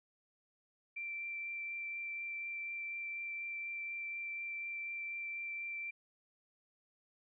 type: tone with vibrato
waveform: sine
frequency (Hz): 2349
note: D7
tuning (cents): 0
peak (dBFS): -39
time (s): 0.96-5.91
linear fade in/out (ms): 10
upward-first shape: triangle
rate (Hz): 4.1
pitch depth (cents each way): 9
effects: none

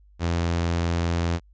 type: tone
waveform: sawtooth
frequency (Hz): 85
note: F2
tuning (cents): -46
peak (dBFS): -18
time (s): 0.19-1.4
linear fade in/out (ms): 50
effects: added 50 Hz sine -51 dBFS peak until 1.53 s + resampled to 16000 Hz

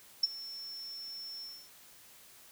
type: tone with ADSR envelope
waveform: sine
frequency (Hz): 5400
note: E8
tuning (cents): +41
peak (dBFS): -21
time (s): 0.23-1.7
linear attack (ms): 6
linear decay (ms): 26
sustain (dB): -20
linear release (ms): 280
effects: white hiss -57 dBFS RMS until 2.51 s

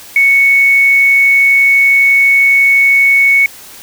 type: tone with quantisation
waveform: sine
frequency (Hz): 2217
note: C#7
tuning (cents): 0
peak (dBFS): -5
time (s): 0.16-3.46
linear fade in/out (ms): 2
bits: 5
effects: white hiss -34 dBFS RMS until 3.82 s

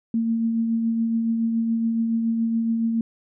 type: tone with tremolo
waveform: sine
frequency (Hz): 227.9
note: A#3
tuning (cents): -39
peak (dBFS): -18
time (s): 0.14-3.01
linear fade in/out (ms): 2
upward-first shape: triangle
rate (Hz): 7.1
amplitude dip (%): 35
effects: none

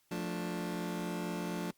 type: chord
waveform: 30% pulse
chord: D minor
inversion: first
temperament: just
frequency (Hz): 176.2 / 220.2 / 293.7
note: F3 / A3 / D4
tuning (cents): +16 / +2 / 0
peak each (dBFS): -35 / -39 / -39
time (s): 0.11-1.71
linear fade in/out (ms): 5
effects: white hiss -72 dBFS RMS until 1.77 s + Opus 48 kbps

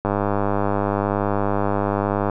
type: click train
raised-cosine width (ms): 1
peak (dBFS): -7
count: 228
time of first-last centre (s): 0.05-2.298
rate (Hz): 101
effects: none

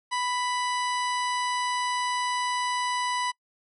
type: harmonic tone with a mistuned harmonic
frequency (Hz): 990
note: B5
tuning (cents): +4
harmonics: 1 / 2 / 3 / 4 / 5 / 6 / 8 / 9 / 10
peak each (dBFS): -27 / -33 / -37 / -39 / -41 / -43 / -45 / -46 / -47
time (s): 0.11-3.32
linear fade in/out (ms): 20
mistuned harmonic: 10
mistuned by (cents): -20
effects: noise-tail reverb RT60 0.1 s tail -26 dB re dry

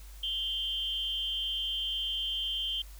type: tone with amplitude modulation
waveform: sine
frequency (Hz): 3136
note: G7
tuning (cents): 0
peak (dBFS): -27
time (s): 0.23-2.82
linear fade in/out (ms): 5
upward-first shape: sine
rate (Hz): 278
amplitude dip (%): 70
effects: added 50 Hz sine -45 dBFS peak until 2.99 s + white hiss -56 dBFS RMS until 2.99 s

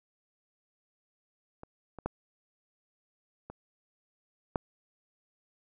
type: clicks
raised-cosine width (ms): 1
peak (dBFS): -30 / -29 / -17 / -28 / -14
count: 5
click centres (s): 1.634 / 1.987 / 2.06 / 3.5 / 4.558
effects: none

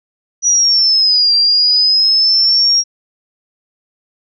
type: linear two-way sweep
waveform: sine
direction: down then up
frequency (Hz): 5870 to 4712 to 5630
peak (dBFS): -8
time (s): 0.42-2.84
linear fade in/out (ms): 50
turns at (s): 1.35
effects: none

